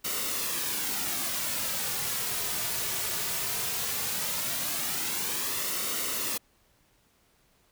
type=noise with flanger; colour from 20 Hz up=white; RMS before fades=-31 dBFS; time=0.04-6.38 s; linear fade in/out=10 ms; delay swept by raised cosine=1.2 to 3.8 ms; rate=0.17 Hz; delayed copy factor=-0.5; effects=pink hiss -66 dBFS RMS until 7.71 s